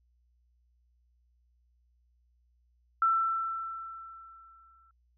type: tone with exponential decay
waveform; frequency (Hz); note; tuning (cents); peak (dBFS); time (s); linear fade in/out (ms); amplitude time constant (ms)
sine; 1337; E6; +24; -21; 3.02-4.91; 2; 410
effects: added 60 Hz sine -66 dBFS peak until 5.17 s